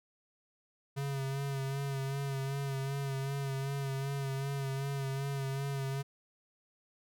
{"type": "tone with vibrato", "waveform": "square", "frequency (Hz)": 137.3, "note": "C#3", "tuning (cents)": -16, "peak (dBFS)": -34, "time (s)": [0.96, 6.03], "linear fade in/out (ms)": 20, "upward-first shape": "sine", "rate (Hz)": 2.6, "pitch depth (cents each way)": 34, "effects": []}